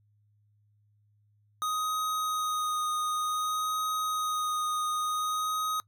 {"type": "tone with vibrato", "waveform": "square", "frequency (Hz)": 1247, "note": "D#6", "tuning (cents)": 3, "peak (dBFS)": -29, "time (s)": [1.62, 5.8], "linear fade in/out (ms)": 0, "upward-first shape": "sine", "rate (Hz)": 0.55, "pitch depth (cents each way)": 13, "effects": ["noise-tail reverb RT60 0.1 s tail -22 dB re dry", "added 104 Hz sine -64 dBFS peak until 5.87 s"]}